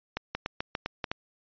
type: two click trains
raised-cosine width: 0.3 ms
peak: -14 / -14 dBFS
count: 4 / 4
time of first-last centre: 0.35-1.115 / 0.17-1.042 s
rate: 3.92 / 3.44 Hz
effects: resampled to 11025 Hz